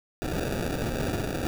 violet noise with sample-and-hold, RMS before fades -29 dBFS, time 0.22-1.47 s, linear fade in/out 0 ms, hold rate 1050 Hz, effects none

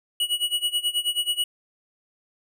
square tone with tremolo, 2925 Hz, F#7, 21 cents flat, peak -20 dBFS, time 0.2-1.44 s, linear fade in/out 2 ms, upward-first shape sine, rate 9.3 Hz, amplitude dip 90%, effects none

